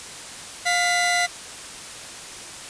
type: tone pair together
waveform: sawtooth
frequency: 706.7 / 2002 Hz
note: F5 / B6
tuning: +20 / +23 cents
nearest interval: octave + tritone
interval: 1803 cents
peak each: -18 / -18 dBFS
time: 0.65-1.27 s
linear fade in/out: 20 ms
effects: white hiss -37 dBFS RMS until 2.69 s + resampled to 22050 Hz